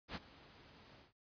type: noise with ADSR envelope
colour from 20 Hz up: pink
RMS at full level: -41 dBFS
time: 0.08-1.13 s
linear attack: 74 ms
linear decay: 31 ms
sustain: -19 dB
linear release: 140 ms
effects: high-pass 60 Hz 12 dB/octave + resampled to 11025 Hz